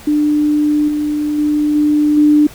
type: tone with level steps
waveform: sine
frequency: 298.2 Hz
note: D4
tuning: 27 cents sharp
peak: -10 / -14 / -11 / -9 / -6 dBFS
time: 0.07-2.47 s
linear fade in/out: 5 ms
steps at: 0.88 / 1.38 / 1.75 / 2.17 s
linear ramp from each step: 5 ms
effects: pink hiss -37 dBFS RMS until 2.54 s